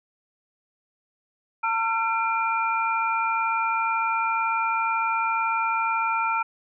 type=tone cluster; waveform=sine; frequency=903 / 1359 / 2387 Hz; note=A5 / F6 / D7; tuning=+45 / -48 / +28 cents; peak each=-25 / -25 / -29 dBFS; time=1.63-6.43 s; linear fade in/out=10 ms; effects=none